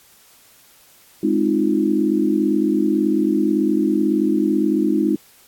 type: chord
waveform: sine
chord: F minor seventh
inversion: first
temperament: equal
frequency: 207.7 / 261.6 / 311.1 / 349.2 Hz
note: Ab3 / C4 / Eb4 / F4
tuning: 0 / 0 / 0 / 0 cents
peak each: -21 / -23 / -18 / -22 dBFS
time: 1.23-5.16 s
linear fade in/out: 5 ms
effects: white hiss -51 dBFS RMS until 5.47 s + AAC 64 kbps